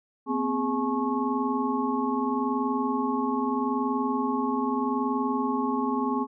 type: tone cluster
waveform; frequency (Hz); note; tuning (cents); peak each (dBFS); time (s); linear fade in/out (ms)
sine; 238.2 / 259 / 414.3 / 853 / 1094; A#3 / C4 / G#4 / G#5 / C#6; +38 / -17 / -4 / +46 / -23; -33 / -27 / -32 / -32 / -31; 0.26-6.27; 50
effects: none